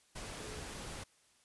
sine tone in noise, 427.7 Hz, A4, 49 cents flat, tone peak -50 dBFS, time 0.39-0.61 s, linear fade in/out 10 ms, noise pink, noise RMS -45 dBFS, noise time 0.15-1.04 s, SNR -8 dB, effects white hiss -69 dBFS RMS until 1.44 s + resampled to 24000 Hz

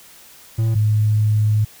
triangle / sine tone pair in turn, 112.2 / 106.8 Hz, A2 / G#2, +34 / +49 cents, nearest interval minor second, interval 85 cents, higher first, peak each -13 dBFS, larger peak neither, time 0.58-0.75 / 0.75-1.65 s, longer second, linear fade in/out 10 ms, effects white hiss -45 dBFS RMS until 1.8 s

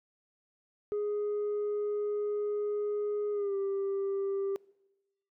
sine tone with pitch glide, 415.3 to 393.6 Hz, G#4 to G4, 0 to +7 cents, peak -27 dBFS, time 0.92-4.56 s, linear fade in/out 0 ms, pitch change -93 cents, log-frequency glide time 3.32-3.55 s, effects noise-tail reverb RT60 1.0 s tail -25 dB re dry + tanh soft clip ceiling -28 dBFS

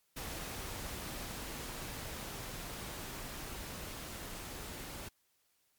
pink noise with level ramp, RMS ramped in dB -42 to -45 dBFS, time 0.16-5.09 s, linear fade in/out 10 ms, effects white hiss -75 dBFS RMS until 5.78 s + MP3 96 kbps

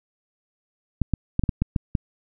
clicks, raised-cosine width 5 ms, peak -8 dBFS, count 8, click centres 1.017 / 1.137 / 1.394 / 1.437 / 1.492 / 1.62 / 1.762 / 1.952 s, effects none

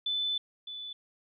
sine tone pair in turn, 3508 / 3484 Hz, A7 / A7, -6 / -18 cents, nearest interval unison, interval 12 cents, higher first, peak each -28 / -38 dBFS, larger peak first, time 0.06-0.38 / 0.67-0.93 s, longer first, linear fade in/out 5 ms, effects none

